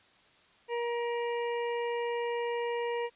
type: harmonic tone with a mistuned harmonic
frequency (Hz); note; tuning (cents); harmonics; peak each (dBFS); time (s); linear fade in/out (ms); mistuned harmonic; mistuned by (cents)
473.6; A#4; +27; 1 / 2 / 4 / 5 / 6; -31 / -37 / -43 / -45 / -47; 0.68-3.1; 50; 5; -16
effects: white hiss -62 dBFS RMS until 3.15 s + resampled to 8000 Hz